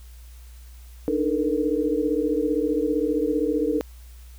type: tone cluster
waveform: sine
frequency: 294.1 / 309.4 / 438 / 475.7 Hz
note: D4 / D#4 / A4 / A#4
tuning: +3 / -10 / -8 / +35 cents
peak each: -26 dBFS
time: 1.08-3.81 s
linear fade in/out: 0 ms
effects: added 60 Hz sine -41 dBFS peak until 4.38 s + white hiss -55 dBFS RMS until 4.38 s